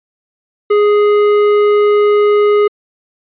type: tone with tanh clipping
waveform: sine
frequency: 415.3 Hz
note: G#4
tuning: in tune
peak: -9 dBFS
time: 0.7-2.68 s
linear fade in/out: 10 ms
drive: 12 dB
effects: resampled to 8000 Hz